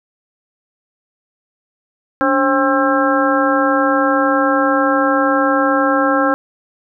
harmonic tone with a mistuned harmonic, 267.1 Hz, C4, 36 cents sharp, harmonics 1 / 2 / 3 / 4 / 5 / 6, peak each -17 / -17 / -21 / -21 / -18 / -21 dBFS, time 2.21-6.34 s, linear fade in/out 0 ms, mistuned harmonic 1, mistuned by +120 cents, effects none

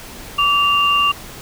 sine tone pair together, 1156 / 2789 Hz, D6 / F7, -28 / -3 cents, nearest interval octave + minor third, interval 1525 cents, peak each -15 dBFS, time 0.38-1.12 s, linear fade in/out 10 ms, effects pink hiss -35 dBFS RMS until 1.41 s

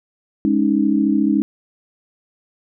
sine chord, Ab suspended fourth, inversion none, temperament equal, 207.7 / 277.2 / 311.1 Hz, Ab3 / Db4 / Eb4, 0 / 0 / 0 cents, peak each -18 dBFS, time 0.45-1.42 s, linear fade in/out 0 ms, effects none

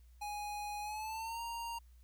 square tone with pitch glide, 830 to 931.6 Hz, G#5 to A#5, -1 to -1 cents, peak -40 dBFS, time 0.21-1.79 s, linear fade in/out 10 ms, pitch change +200 cents, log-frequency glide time 0.81-1.41 s, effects added 60 Hz sine -57 dBFS peak until 2.03 s + white hiss -75 dBFS RMS until 2.03 s

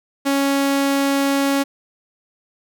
sawtooth tone, 277.2 Hz, C#4, in tune, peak -12 dBFS, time 0.25-1.64 s, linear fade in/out 20 ms, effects none

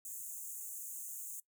pink high-pass noise, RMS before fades -45 dBFS, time 0.05-1.4 s, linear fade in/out 2 ms, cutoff 6500 Hz, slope 96 dB/octave, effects noise-tail reverb RT60 0.1 s tail -20 dB re dry

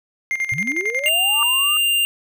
triangle tone with tremolo, 2111 Hz, C7, 15 cents sharp, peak -16 dBFS, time 0.31-1.09 s, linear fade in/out 0 ms, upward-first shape square, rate 11 Hz, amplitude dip 70%
sine linear sweep, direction up, 108.4 to 1244.5 Hz, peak -26 dBFS, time 0.52-1.77 s, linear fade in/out 0 ms
square tone, 2794 Hz, F7, in tune, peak -16 dBFS, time 1.06-2.05 s, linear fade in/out 0 ms
sine tone with exponential growth, 1176 Hz, D6, 2 cents sharp, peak -16 dBFS, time 1.3-1.43 s, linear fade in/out 1 ms, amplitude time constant 28 ms
effects none

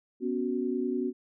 sine chord, B suspended second, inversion none, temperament equal, 246.9 / 277.2 / 370 Hz, B3 / C#4 / F#4, 0 / 0 / 0 cents, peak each -31 / -33 / -31 dBFS, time 0.2-1.13 s, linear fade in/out 50 ms, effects none

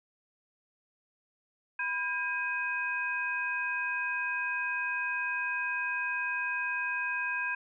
sine tone cluster, 990 / 1612 / 2512 Hz, B5 / G6 / D#7, +4 / +48 / +16 cents, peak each -38 / -32 / -34 dBFS, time 1.79-7.55 s, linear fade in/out 5 ms, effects none

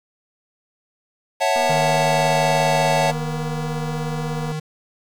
square chord, F# minor seventh, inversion second, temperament equal, 554.4 / 659.3 / 740 / 880 Hz, C#5 / E5 / F#5 / A5, 0 / 0 / 0 / 0 cents, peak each -23 dBFS, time 1.4-3.12 s, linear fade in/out 20 ms
click train, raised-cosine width 1 ms, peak -20 dBFS, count 711, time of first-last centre 1.56-4.518 s, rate 240 Hz
square tone, 154.5 Hz, D#3, 12 cents flat, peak -24 dBFS, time 1.69-4.6 s, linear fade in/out 10 ms
effects low-pass 9000 Hz 12 dB/octave + 7-bit

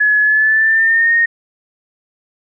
sine tone with pitch glide, 1699 to 1852.8 Hz, G#6 to A#6, +39 to -11 cents, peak -9 dBFS, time 0-1.26 s, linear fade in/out 10 ms, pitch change +150 cents, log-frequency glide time 0.21-1.14 s, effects none

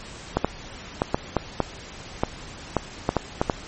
clicks, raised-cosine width 1 ms, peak -5 dBFS, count 12, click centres 0.37 / 0.446 / 1.019 / 1.145 / 1.367 / 1.603 / 2.235 / 2.767 / 3.091 / 3.167 / 3.415 / 3.498 s, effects pink hiss -40 dBFS RMS until 3.67 s + MP3 32 kbps

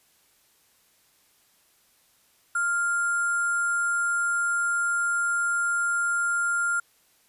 sine tone with sample-and-hold, 1396.9 Hz, F6, in tune, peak -22 dBFS, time 2.55-6.8 s, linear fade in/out 5 ms, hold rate 8820 Hz, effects white hiss -63 dBFS RMS until 7.28 s + resampled to 32000 Hz

